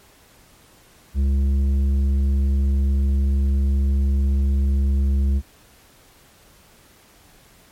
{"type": "tone with tanh clipping", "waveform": "sine", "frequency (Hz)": 68.6, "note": "C#2", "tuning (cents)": -17, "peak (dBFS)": -17, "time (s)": [1.14, 5.42], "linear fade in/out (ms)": 50, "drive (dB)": 8, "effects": ["pink hiss -52 dBFS RMS until 7.71 s", "MP3 64 kbps"]}